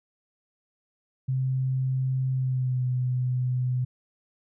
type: tone with pitch glide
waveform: sine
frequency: 130.81 to 126.21 Hz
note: C3 to B2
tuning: 0 to +38 cents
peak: -23 dBFS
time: 1.28-3.85 s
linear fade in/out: 10 ms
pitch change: -62 cents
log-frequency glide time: 2.32-2.85 s
effects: none